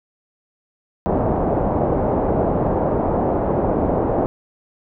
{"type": "low-pass noise", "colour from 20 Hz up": "white", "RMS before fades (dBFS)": -19, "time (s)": [1.06, 4.26], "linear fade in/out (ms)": 0, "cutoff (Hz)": 740, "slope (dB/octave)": 24, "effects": []}